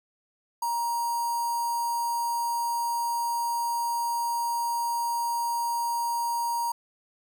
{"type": "tone with notch filter", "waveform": "square", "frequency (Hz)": 940, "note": "A#5", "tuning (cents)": 14, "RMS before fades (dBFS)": -28, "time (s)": [0.62, 6.72], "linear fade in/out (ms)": 5, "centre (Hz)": 2900, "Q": 0.85, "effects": []}